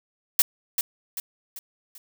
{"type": "noise with echo", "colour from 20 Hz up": "blue", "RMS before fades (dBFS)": -17, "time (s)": [0.39, 0.42], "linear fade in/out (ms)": 2, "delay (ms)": 390, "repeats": 4, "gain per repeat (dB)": -7, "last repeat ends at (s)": 1.98, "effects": []}